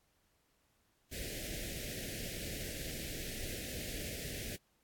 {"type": "band-stop noise", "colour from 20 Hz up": "pink", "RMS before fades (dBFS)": -42, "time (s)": [1.11, 4.57], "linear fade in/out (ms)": 20, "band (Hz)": [650, 1700], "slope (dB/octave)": 48, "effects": ["pink hiss -75 dBFS RMS until 4.83 s", "AAC 64 kbps"]}